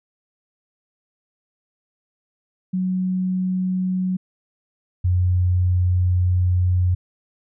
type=tone pair in turn; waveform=sine; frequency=185 / 90.28 Hz; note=F#3 / F#2; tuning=0 / -42 cents; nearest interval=octave; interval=1242 cents; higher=first; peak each=-19 / -15 dBFS; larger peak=second; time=2.73-4.17 / 5.04-6.95 s; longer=second; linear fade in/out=10 ms; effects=none